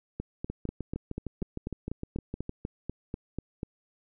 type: two click trains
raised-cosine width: 3 ms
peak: -20 / -21 dBFS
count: 15 / 14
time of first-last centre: 0.2-3.631 / 0.5-2.494 s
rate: 4.08 / 6.52 Hz
effects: none